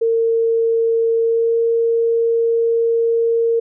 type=tone with pitch glide; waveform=sine; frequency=456.7 to 460.9 Hz; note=A#4 to A#4; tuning=-36 to -20 cents; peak=-13 dBFS; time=0.01-3.6 s; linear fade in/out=10 ms; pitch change=+16 cents; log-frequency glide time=1.19-1.58 s; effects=none